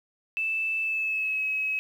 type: tone with pitch glide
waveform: sine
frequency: 2637 to 2560 Hz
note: E7 to D#7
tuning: 0 to +49 cents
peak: -25 dBFS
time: 0.37-1.79 s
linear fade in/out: 0 ms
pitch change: -51 cents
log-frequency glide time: 0.82-1.43 s
effects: 9-bit